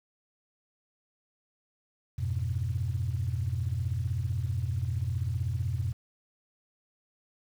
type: chord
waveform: sine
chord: F diminished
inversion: none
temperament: equal with one note detuned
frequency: 87.31 / 102.75 / 123.47 Hz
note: F2 / Ab2 / Cb3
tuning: 0 / -18 / 0 cents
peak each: -31 / -33 / -31 dBFS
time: 2.18-5.93 s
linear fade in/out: 10 ms
effects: tanh soft clip ceiling -20 dBFS + 9-bit